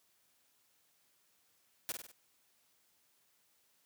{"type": "noise with echo", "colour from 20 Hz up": "white", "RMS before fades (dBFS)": -38, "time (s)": [1.89, 1.92], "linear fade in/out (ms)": 0, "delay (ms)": 49, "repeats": 4, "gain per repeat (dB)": -5, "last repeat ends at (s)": 2.116, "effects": ["white hiss -73 dBFS RMS until 3.85 s", "high-pass 80 Hz 12 dB/octave"]}